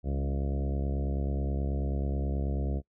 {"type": "harmonic tone with a mistuned harmonic", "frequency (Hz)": 69.3, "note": "C#2", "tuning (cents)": 0, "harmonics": [1, 2, 3, 4, 5, 6, 7, 8, 9, 10], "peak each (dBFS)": [-29, -35, -39, -41, -43, -45, -46, -47, -48, -49], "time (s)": [0.03, 2.82], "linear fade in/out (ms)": 50, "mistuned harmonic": 3, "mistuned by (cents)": -21, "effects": ["noise-tail reverb RT60 0.1 s tail -24 dB re dry"]}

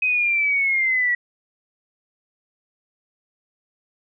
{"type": "linear sweep", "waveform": "sine", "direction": "down", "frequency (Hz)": [2531, 1926], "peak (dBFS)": -17, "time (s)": [0.02, 1.15], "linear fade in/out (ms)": 5, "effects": []}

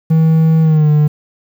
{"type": "tone with pitch glide", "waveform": "triangle", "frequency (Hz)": [160.5, 149.75], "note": ["E3", "D3"], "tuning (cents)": [-46, 34], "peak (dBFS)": -5, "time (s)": [0.1, 1.08], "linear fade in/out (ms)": 10, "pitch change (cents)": -120, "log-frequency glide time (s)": [0.62, 0.9], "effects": ["7-bit"]}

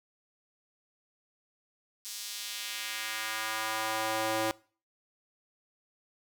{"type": "tone with high-pass filter sweep", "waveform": "square", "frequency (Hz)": 110, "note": "A2", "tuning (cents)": 0, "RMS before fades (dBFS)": -34, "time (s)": [2.05, 4.51], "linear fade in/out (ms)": 0, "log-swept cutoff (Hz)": [5400, 450], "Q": 1.1, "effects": ["noise-tail reverb RT60 0.4 s tail -22 dB re dry"]}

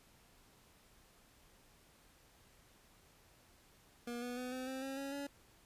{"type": "tone with pitch steps", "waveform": "25% pulse", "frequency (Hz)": [239.2, 244.9, 250.8, 256.8, 263, 269.3, 275.7, 282.3], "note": ["A#3", "B3", "B3", "C4", "C4", "C#4", "C#4", "C#4"], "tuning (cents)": [45, -14, 27, -32, 9, -50, -9, 32], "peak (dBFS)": -37, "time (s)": [4.07, 5.27], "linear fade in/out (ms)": 5, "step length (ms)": 150, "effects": ["pink hiss -66 dBFS RMS until 5.65 s", "resampled to 32000 Hz"]}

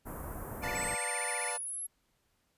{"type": "band-stop noise", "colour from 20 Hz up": "pink", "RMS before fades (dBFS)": -41, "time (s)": [0.05, 0.96], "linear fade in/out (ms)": 20, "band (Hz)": [1400, 11000], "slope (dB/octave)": 24}
{"type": "tone with vibrato", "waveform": "sine", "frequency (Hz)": 2093, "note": "C7", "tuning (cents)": 0, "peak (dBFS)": -38, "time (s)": [0.61, 1.54], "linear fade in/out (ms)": 50, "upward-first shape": "triangle", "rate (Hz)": 15, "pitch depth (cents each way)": 290}
{"type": "chord", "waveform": "25% pulse", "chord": "B half-diminished seventh", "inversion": "none", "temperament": "equal with one note detuned", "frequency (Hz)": [493.9, 587.3, 713.5, 880], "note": ["B4", "D5", "F5", "A5"], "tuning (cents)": [0, 0, 37, 0], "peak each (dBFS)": [-39, -39, -38, -36], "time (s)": [0.62, 1.58], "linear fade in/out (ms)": 20}
{"type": "exponential sweep", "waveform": "sine", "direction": "up", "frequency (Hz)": [7850, 11270], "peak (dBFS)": -36, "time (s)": [0.75, 1.87], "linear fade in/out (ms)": 10}
{"effects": ["pink hiss -75 dBFS RMS until 2.57 s", "resampled to 32000 Hz"]}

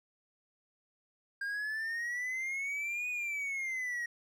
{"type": "exponential two-way sweep", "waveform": "triangle", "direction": "up then down", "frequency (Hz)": [1601, 2489, 1881], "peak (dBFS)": -32, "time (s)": [1.41, 4.06], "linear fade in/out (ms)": 5, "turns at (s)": 3.09, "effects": []}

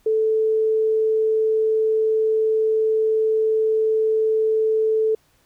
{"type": "tone", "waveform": "sine", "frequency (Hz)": 438.6, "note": "A4", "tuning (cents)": -6, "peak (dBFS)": -16, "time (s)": [0.06, 5.15], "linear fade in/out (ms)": 5, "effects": ["pink hiss -61 dBFS RMS until 5.45 s"]}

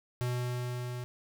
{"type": "tone with level ramp", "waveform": "square", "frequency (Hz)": 123.47, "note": "B2", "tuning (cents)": 0, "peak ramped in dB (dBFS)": [-30, -37], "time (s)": [0.21, 1.04], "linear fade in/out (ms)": 0, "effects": []}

